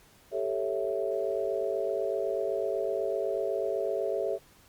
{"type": "chord", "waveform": "sine", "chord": "A dominant seventh", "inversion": "third", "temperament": "equal", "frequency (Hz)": [392, 440, 554.4, 659.3], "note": ["G4", "A4", "C#5", "E5"], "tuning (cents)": [0, 0, 0, 0], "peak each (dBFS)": -33, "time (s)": [0.31, 4.39], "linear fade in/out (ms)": 50, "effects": ["pink hiss -59 dBFS RMS until 4.68 s", "Opus 48 kbps"]}